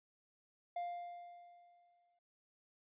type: tone with exponential decay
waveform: triangle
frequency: 700 Hz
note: F5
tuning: 4 cents sharp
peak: -35 dBFS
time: 0.76-2.19 s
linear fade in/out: 5 ms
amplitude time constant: 310 ms
effects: resampled to 8000 Hz